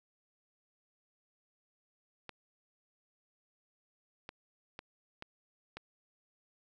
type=clicks; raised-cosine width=0.3 ms; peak=-27 dBFS; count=5; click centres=2.293 / 4.291 / 4.791 / 5.224 / 5.77 s; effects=none